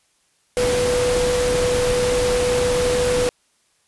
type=tone in noise; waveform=sine; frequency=493.9 Hz; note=B4; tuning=in tune; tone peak=-17 dBFS; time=0.57-3.29 s; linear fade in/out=0 ms; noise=pink; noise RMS=-24 dBFS; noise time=0.57-3.29 s; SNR=+4 dB; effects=white hiss -63 dBFS RMS until 3.87 s + resampled to 24000 Hz